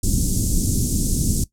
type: band-stop noise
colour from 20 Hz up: pink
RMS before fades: -19 dBFS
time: 0.03-1.44 s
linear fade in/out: 5 ms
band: 290 to 6600 Hz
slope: 24 dB/octave
effects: noise-tail reverb RT60 0.1 s tail -17 dB re dry + low-pass 10000 Hz 12 dB/octave